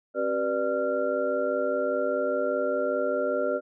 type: tone cluster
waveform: sine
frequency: 269.7 / 384.1 / 487 / 592 / 1381 Hz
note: C#4 / G4 / B4 / D5 / F6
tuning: -47 / -35 / -24 / +14 / -20 cents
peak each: -34 / -32 / -29 / -27 / -34 dBFS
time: 0.14-3.61 s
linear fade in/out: 50 ms
effects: none